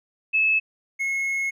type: tone pair in turn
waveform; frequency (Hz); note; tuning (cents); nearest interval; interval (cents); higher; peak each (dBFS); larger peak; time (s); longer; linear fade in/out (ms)
sine / triangle; 2600 / 2173; E7 / C#7; -24 / -35; minor third; 311; first; -17 / -21; first; 0.33-0.6 / 0.99-1.51; second; 20
effects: none